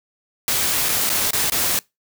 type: noise with dropouts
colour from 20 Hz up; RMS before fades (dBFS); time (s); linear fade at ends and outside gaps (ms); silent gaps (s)
white; -20; 0.48-1.79; 0; 0.886-0.891 / 1.093-1.1 / 1.307-1.333 / 1.499-1.521
effects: noise-tail reverb RT60 0.2 s tail -24 dB re dry